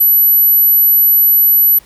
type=tone; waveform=sine; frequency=11840 Hz; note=F#9; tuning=in tune; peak=-6 dBFS; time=0-1.79 s; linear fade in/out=10 ms; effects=pink hiss -45 dBFS RMS until 1.85 s